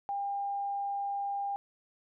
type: tone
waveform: sine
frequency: 801 Hz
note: G5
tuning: 37 cents sharp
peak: -31 dBFS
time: 0.09-1.56 s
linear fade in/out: 0 ms
effects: none